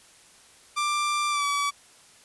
sawtooth tone with pitch glide, 1182 to 1145 Hz, D6 to D6, +11 to -44 cents, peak -20 dBFS, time 0.76-1.71 s, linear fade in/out 20 ms, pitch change -55 cents, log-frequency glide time 1.3-1.45 s, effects white hiss -54 dBFS RMS until 2.24 s + resampled to 24000 Hz

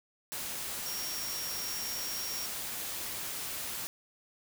sine tone in noise, 5590 Hz, F8, 1 cent sharp, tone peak -38 dBFS, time 0.86-2.46 s, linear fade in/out 0 ms, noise white, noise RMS -38 dBFS, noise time 0.32-3.87 s, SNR -3 dB, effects none

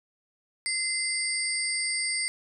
sine tone cluster, 2071 / 4663 / 5110 / 8620 Hz, C7 / D8 / D#8 / C#9, -18 / -13 / +45 / -49 cents, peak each -30 / -32 / -38 / -31 dBFS, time 0.66-2.28 s, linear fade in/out 0 ms, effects none

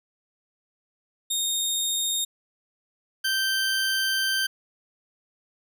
20% pulse tone pair in turn, 3694 / 1559.9 Hz, A#7 / G6, -16 / -9 cents, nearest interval octave + minor third, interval 1493 cents, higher first, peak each -18 dBFS, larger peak neither, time 1.3-2.25 / 3.24-4.47 s, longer second, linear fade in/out 10 ms, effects none

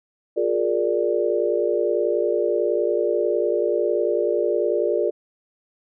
sine chord, Bb dominant seventh, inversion second, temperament equal with one note detuned, 356.8 / 415.3 / 466.2 / 587.3 Hz, F4 / Ab4 / Bb4 / D5, +37 / 0 / 0 / 0 cents, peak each -24 dBFS, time 0.36-5.11 s, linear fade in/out 20 ms, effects none

